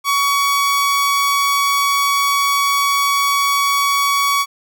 sawtooth tone, 1126 Hz, C#6, 27 cents sharp, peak -10 dBFS, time 0.04-4.46 s, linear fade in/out 50 ms, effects none

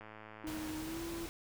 click train, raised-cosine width 0.5 ms, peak -35 dBFS, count 77, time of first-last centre 0.01-0.714 s, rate 108 Hz
triangle tone with pitch glide, 311.1 to 335.4 Hz, D#4 to E4, 0 to +30 cents, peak -38 dBFS, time 0.44-1.26 s, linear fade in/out 2 ms, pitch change +130 cents, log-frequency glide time 0.78-1.02 s
pink noise, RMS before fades -46 dBFS, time 0.47-1.29 s, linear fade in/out 0 ms
effects none

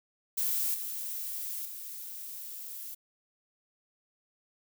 violet noise with level steps, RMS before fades -30 / -37 / -42 dBFS, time 0.37-2.95 s, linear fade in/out 10 ms, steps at 0.74 / 1.65 s, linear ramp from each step 5 ms, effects none

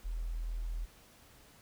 sine tone, 41.15 Hz, E1, 2 cents flat, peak -34 dBFS, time 0.04-0.86 s, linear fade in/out 20 ms, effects pink hiss -60 dBFS RMS until 1.61 s

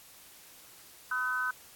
sine tone cluster, 1003 / 1268 / 1516 Hz, B5 / D#6 / F#6, +26 / +32 / +42 cents, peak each -39 / -35 / -30 dBFS, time 1.11-1.51 s, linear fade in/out 5 ms, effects white hiss -54 dBFS RMS until 1.75 s + AAC 64 kbps

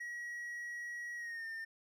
triangle tone with pitch glide, 1912 to 1807.8 Hz, A#6 to A6, +43 to +46 cents, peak -39 dBFS, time 0-1.65 s, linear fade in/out 10 ms, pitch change -97 cents, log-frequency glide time 1.16-1.47 s, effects none

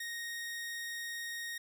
sawtooth tone, 1864.7 Hz, A#6, in tune, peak -35 dBFS, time 0-1.58 s, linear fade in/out 5 ms, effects none

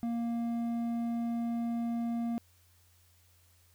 sine tone with hard clipping, 233.7 Hz, A#3, 5 cents sharp, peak -32 dBFS, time 0.03-2.38 s, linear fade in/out 0 ms, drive 6 dB, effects added 87 Hz sine -64 dBFS peak until 3.74 s + white hiss -67 dBFS RMS until 3.74 s

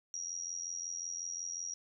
sine tone with amplitude modulation, 5710 Hz, F8, 37 cents sharp, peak -34 dBFS, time 0.14-1.74 s, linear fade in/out 0 ms, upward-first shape sine, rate 85.5 Hz, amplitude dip 80%, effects none

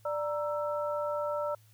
sine tone cluster, 590 / 935 / 1326 Hz, D5 / A#5 / E6, +8 / +5 / +10 cents, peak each -31 / -38 / -37 dBFS, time 0.05-1.55 s, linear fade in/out 5 ms, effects added 108 Hz sine -58 dBFS peak until 1.73 s + white hiss -66 dBFS RMS until 1.73 s

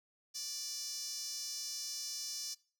sawtooth tone with high-pass filter, 587.3 Hz, D5, in tune, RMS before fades -42 dBFS, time 0.34-2.55 s, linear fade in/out 20 ms, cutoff 5400 Hz, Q 5.2, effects noise-tail reverb RT60 0.4 s tail -21 dB re dry

